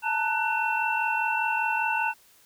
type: tone cluster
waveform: sine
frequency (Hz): 870 / 915 / 1489 / 2699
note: A5 / A#5 / F#6 / E7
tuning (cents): -20 / -32 / +11 / +40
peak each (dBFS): -29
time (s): 0.02-2.14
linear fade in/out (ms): 50
effects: white hiss -58 dBFS RMS until 2.45 s